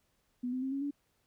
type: tone with pitch steps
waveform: sine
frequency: 246.9 / 256.1 / 265.5 / 275.4 / 285.6 Hz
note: B3 / C4 / C4 / C#4 / D4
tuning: 0 / -37 / +25 / -11 / -48 cents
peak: -32 dBFS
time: 0.43-0.91 s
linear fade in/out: 10 ms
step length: 96 ms
effects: pink hiss -75 dBFS RMS until 1.26 s